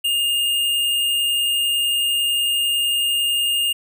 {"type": "tone", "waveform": "square", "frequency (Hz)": 2827, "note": "F7", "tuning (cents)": 20, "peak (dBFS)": -18, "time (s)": [0.04, 3.73], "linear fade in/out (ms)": 10, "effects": []}